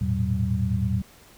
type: tone cluster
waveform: sine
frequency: 83.4 / 109 / 118.6 / 190.5 Hz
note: E2 / A2 / A#2 / G3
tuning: +21 / -16 / +30 / -49 cents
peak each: -27 dBFS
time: 0.01-1.02 s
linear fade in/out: 5 ms
effects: pink hiss -52 dBFS RMS until 1.37 s